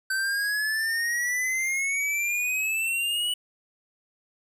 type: exponential sweep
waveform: square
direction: up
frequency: 1537 to 2960 Hz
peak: -25 dBFS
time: 0.1-3.34 s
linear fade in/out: 5 ms
effects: resampled to 32000 Hz + 10-bit